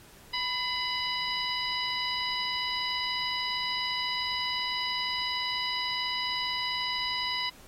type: harmonic tone with a mistuned harmonic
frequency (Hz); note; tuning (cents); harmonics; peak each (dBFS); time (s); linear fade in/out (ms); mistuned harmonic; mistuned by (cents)
987.8; B5; 0; 1 / 2 / 3 / 4 / 5; -35 / -35 / -35 / -35 / -35; 0.33-7.5; 10; 2; +47
effects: pink hiss -54 dBFS RMS until 7.67 s + AAC 48 kbps